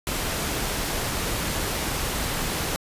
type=noise; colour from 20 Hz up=pink; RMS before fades=-27 dBFS; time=0.07-2.76 s; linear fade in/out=0 ms; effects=resampled to 32000 Hz